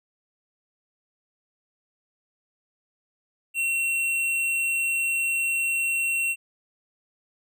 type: tone with tanh clipping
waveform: sine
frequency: 2725 Hz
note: F7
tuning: 43 cents flat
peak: -24 dBFS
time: 3.54-6.36 s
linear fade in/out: 50 ms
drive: 15 dB
effects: none